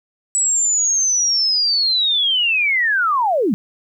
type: linear sweep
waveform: sine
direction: down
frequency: 7902 to 174.61 Hz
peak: -14 dBFS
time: 0.35-3.54 s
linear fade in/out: 0 ms
effects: 9-bit